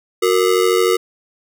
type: ring-modulated tone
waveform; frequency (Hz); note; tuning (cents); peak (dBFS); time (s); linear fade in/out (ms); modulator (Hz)
square; 415.3; G#4; 0; -10; 0.22-0.97; 10; 46.6
effects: none